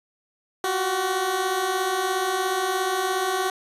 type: beating tone pair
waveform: 15% pulse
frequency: 361.2 / 378.2 Hz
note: F#4 / F#4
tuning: -42 / +38 cents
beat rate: 17 Hz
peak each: -23 / -17 dBFS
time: 0.64-3.5 s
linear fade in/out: 2 ms
effects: resampled to 32000 Hz